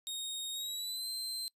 sawtooth tone with pitch glide, 3729 to 4114 Hz, A#7 to C8, 0 to -30 cents, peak -34 dBFS, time 0.07-1.48 s, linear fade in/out 0 ms, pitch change +170 cents, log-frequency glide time 0.52-1.08 s, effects noise-tail reverb RT60 0.1 s tail -25 dB re dry + resampled to 32000 Hz

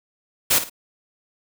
white noise with echo, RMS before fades -17 dBFS, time 0.5-0.59 s, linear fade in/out 10 ms, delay 54 ms, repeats 2, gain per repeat -11 dB, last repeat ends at 0.698 s, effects none

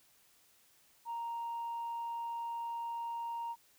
sine tone, 932.3 Hz, A#5, in tune, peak -35 dBFS, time 1.05-3.56 s, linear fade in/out 50 ms, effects tanh soft clip ceiling -34 dBFS + white hiss -67 dBFS RMS until 3.78 s

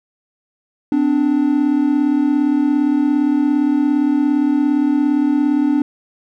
triangle tone pair together, 256.3 / 293.7 Hz, C4 / D4, -36 / 0 cents, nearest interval major second, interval 236 cents, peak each -16 / -12 dBFS, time 0.92-5.82 s, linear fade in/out 2 ms, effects none

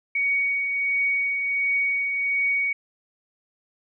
sine tone with tremolo, 2242 Hz, C#7, 19 cents sharp, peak -19 dBFS, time 0.15-2.73 s, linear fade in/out 5 ms, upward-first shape triangle, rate 1.4 Hz, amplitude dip 40%, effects none

